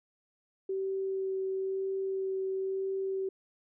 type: tone with vibrato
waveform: sine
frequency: 383.7 Hz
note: G4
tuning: 37 cents flat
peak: -30 dBFS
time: 0.69-3.29 s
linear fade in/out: 5 ms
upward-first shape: sine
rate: 1 Hz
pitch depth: 9 cents each way
effects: none